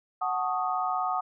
sine chord, D# half-diminished seventh, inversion first, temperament equal, 740 / 880 / 1108.7 / 1244.5 Hz, F#5 / A5 / C#6 / D#6, 0 / 0 / 0 / 0 cents, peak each -29 / -35 / -35 / -30 dBFS, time 0.21-1.21 s, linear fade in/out 10 ms, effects none

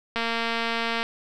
click train, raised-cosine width 0.3 ms, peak -11 dBFS, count 201, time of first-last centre 0.16-1.03 s, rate 230 Hz, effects none

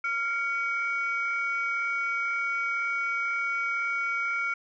sine tone pair together, 1388 / 2251 Hz, F6 / C#7, -11 / +26 cents, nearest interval minor sixth, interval 837 cents, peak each -28 dBFS, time 0.04-4.54 s, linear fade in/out 5 ms, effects tanh soft clip ceiling -20 dBFS

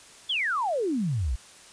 sine exponential sweep, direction down, 3520 to 53.4 Hz, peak -24 dBFS, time 0.29-1.36 s, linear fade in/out 10 ms, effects white hiss -50 dBFS RMS until 1.72 s + resampled to 22050 Hz

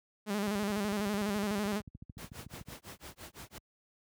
sawtooth tone with vibrato, 205.1 Hz, G#3, 21 cents flat, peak -27 dBFS, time 0.26-1.82 s, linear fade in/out 50 ms, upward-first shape square, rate 12 Hz, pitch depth 57 cents each way
click train, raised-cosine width 5 ms, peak -33 dBFS, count 31, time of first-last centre 0.48-2.686 s, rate 13.6 Hz
pink noise with tremolo, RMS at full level -45 dBFS, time 2.18-3.58 s, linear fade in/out 0 ms, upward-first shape sine, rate 5.9 Hz, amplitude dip 100%
effects high-pass 60 Hz 12 dB/octave

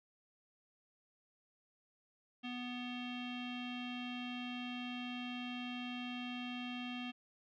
square tone with low-pass filter, 246.9 Hz, B3, in tune, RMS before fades -43 dBFS, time 2.43-7.12 s, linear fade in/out 20 ms, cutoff 3000 Hz, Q 9, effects none

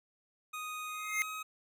25% pulse tone with pitch glide, 1244.5 to 1265.5 Hz, D#6 to D#6, 0 to +29 cents, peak -35 dBFS, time 0.53-1.43 s, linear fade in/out 10 ms, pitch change +29 cents, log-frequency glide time 0.93-1.14 s
square tone with exponential growth, 2112 Hz, C7, 16 cents sharp, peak -27 dBFS, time 0.87-1.22 s, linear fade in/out 0 ms, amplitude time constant 75 ms
effects none

